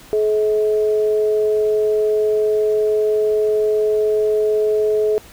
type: tone pair together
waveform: sine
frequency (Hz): 427.1 / 640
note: G#4 / D#5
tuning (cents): +48 / +49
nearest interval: perfect fifth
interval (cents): 701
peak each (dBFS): -14 / -25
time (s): 0.13-5.18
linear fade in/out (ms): 0
effects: pink hiss -43 dBFS RMS until 5.32 s